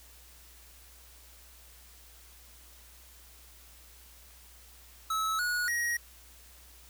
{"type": "tone with pitch steps", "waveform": "square", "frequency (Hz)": [1298, 1456, 1892], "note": ["E6", "F#6", "A#6"], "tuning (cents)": [-27, -28, 25], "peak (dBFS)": -29, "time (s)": [5.1, 5.97], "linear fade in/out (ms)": 5, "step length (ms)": 290, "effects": ["added 60 Hz sine -56 dBFS peak until 6.89 s", "white hiss -56 dBFS RMS until 6.89 s"]}